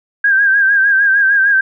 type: tone with vibrato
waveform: sine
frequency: 1600 Hz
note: G6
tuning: 35 cents sharp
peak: -8 dBFS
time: 0.24-1.61 s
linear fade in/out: 5 ms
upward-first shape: sine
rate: 6.6 Hz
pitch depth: 60 cents each way
effects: none